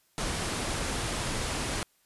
pink low-pass noise, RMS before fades -32 dBFS, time 0.18-1.83 s, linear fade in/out 0 ms, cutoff 11000 Hz, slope 96 dB/octave, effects white hiss -68 dBFS RMS until 2.05 s + resampled to 32000 Hz

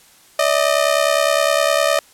sawtooth ring-modulated tone, 611 Hz, D#5, 32 cents flat, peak -7 dBFS, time 0.39-1.99 s, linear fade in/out 2 ms, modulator 34.9 Hz, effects white hiss -49 dBFS RMS until 2.13 s + low-pass 12000 Hz 12 dB/octave

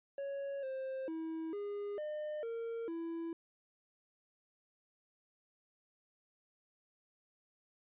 triangle tone with pitch steps, 556 / 528 / 323 / 408.7 / 605 / 460.2 / 332.3 Hz, C#5 / C5 / E4 / G#4 / D#5 / A#4 / E4, +5 / +16 / -35 / -28 / -49 / -22 / +14 cents, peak -36 dBFS, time 0.18-3.33 s, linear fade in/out 2 ms, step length 450 ms, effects resampled to 8000 Hz

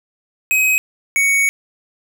square tone pair in turn, 2533 / 2231 Hz, D#7 / C#7, +30 / +11 cents, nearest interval major second, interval 219 cents, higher first, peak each -13 dBFS, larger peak neither, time 0.51-0.78 / 1.16-1.49 s, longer second, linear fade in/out 0 ms, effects none

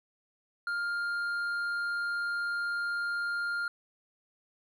sine tone with hard clipping, 1404 Hz, F6, 9 cents sharp, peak -31 dBFS, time 0.67-3.68 s, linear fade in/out 2 ms, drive 4 dB, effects none

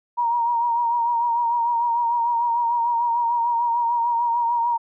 sine tone with vibrato, 943 Hz, A#5, 20 cents sharp, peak -18 dBFS, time 0.17-4.78 s, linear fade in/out 20 ms, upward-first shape triangle, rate 6.7 Hz, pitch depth 47 cents each way, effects none

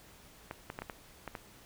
clicks, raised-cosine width 0.5 ms, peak -24 dBFS, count 7, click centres 0.511 / 0.701 / 0.789 / 0.82 / 0.898 / 1.277 / 1.352 s, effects pink hiss -57 dBFS RMS until 1.65 s

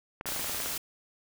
clicks, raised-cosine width 0.5 ms, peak -22 dBFS, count 11, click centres 0.211 / 0.257 / 0.289 / 0.321 / 0.362 / 0.395 / 0.444 / 0.496 / 0.547 / 0.602 / 0.66 s
white noise, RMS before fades -34 dBFS, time 0.26-0.78 s, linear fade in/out 5 ms
effects none

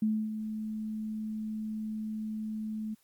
sine tone with ADSR envelope, 216.6 Hz, A3, 27 cents flat, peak -24 dBFS, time 0.02-2.95 s, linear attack 5 ms, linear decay 270 ms, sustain -9 dB, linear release 16 ms, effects white hiss -69 dBFS RMS until 3.03 s + Opus 32 kbps

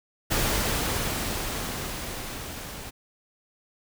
pink noise with level ramp, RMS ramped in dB -24 to -39 dBFS, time 0.3-2.91 s, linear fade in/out 20 ms, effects none

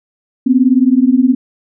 sine beating tone pair, 246.9 / 265.9 Hz, B3 / C4, 0 / +28 cents, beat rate 19 Hz, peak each -10 dBFS, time 0.46-1.35 s, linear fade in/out 10 ms, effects none

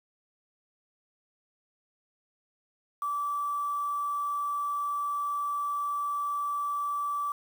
sine tone with quantisation, 1159 Hz, D6, 23 cents flat, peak -28 dBFS, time 3.02-7.32 s, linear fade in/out 2 ms, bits 8, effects none

